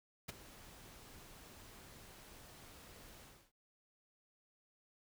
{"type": "noise with ADSR envelope", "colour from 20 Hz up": "pink", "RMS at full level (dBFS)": -42, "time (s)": [0.28, 3.52], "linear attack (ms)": 12, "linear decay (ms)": 17, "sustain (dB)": -15, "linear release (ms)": 310, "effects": []}